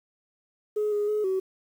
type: tone with pitch steps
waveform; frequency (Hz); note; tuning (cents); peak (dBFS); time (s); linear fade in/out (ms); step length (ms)
sine; 422.2 / 414.4 / 423.7 / 378.9; G#4 / G#4 / G#4 / F#4; +29 / -4 / +35 / +41; -22; 0.76-1.4; 10; 160
effects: tanh soft clip ceiling -20 dBFS + 9-bit